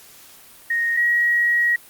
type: tone pair in turn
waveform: sine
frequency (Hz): 1864.7 / 1901.7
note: A#6 / A#6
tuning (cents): 0 / +34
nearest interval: unison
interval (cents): 34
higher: second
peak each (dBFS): -18 / -15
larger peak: second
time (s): 0.7-0.97 / 0.97-1.76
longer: second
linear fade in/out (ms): 5
effects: white hiss -46 dBFS RMS until 1.89 s + Opus 48 kbps